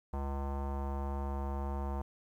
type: tone with low-pass filter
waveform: square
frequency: 69.3 Hz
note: C#2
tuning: in tune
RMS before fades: -36 dBFS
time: 0.13-2.02 s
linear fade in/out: 5 ms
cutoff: 920 Hz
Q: 3.3
effects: 11-bit